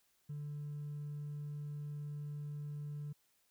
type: tone with hard clipping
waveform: triangle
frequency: 146.83 Hz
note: D3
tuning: in tune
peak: -40 dBFS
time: 0.29-3.13 s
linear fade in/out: 10 ms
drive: 2 dB
effects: white hiss -75 dBFS RMS until 3.5 s